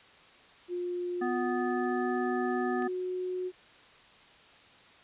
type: tone with pitch glide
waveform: sine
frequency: 354.7 to 365.9 Hz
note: F4 to F#4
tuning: +27 to -19 cents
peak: -31 dBFS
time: 0.68-3.52 s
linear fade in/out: 50 ms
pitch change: +54 cents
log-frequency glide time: 1.38-2.09 s
type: harmonic tone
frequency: 248.2 Hz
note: B3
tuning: 9 cents sharp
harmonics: 1 / 3 / 5 / 7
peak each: -32 / -35 / -39 / -39 dBFS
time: 1.21-2.88 s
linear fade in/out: 10 ms
type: click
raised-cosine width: 0.3 ms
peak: -32 dBFS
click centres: 2.823 s
effects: white hiss -56 dBFS RMS until 5.03 s + resampled to 8000 Hz